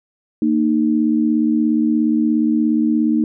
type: tone pair together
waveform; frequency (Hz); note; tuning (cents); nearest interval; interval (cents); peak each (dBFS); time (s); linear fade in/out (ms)
sine; 230 / 307; A#3 / D#4; -23 / -23; perfect fourth; 500; -16; 0.42-3.24; 2
effects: none